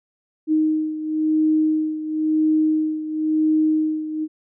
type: beating tone pair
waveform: sine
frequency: 311.1 / 312.07 Hz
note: D#4 / D#4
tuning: 0 / +5 cents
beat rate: 0.97 Hz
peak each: -18 / -23 dBFS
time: 0.47-4.28 s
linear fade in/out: 50 ms
effects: none